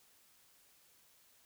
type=silence; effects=white hiss -67 dBFS RMS until 1.45 s